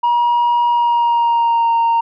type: tone with pitch glide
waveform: sine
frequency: 955 to 925.1 Hz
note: A#5 to A#5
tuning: +42 to -13 cents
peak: -9 dBFS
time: 0.03-2.01 s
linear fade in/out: 10 ms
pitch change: -55 cents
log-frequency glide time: 0.68-1.71 s
effects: tanh soft clip ceiling -10 dBFS